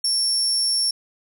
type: tone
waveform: 35% pulse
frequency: 5460 Hz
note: F8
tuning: 40 cents flat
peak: -16 dBFS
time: 0.04-0.91 s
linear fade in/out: 5 ms
effects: none